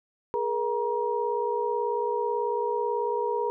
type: tone cluster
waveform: sine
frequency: 419.5 / 477.7 / 948 Hz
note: G#4 / A#4 / A#5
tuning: +17 / +42 / +29 cents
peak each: -29 dBFS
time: 0.34-3.5 s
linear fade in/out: 0 ms
effects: none